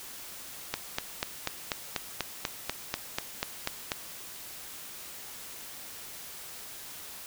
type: click train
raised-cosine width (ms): 0.2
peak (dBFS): -11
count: 14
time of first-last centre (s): 0.74-3.918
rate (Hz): 4.09
effects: white hiss -44 dBFS RMS until 7.26 s